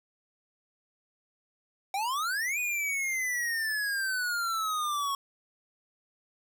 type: exponential two-way sweep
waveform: square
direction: up then down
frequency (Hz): 757 to 2489 to 1099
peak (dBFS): -29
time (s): 1.94-5.15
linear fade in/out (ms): 2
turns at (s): 2.59
effects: none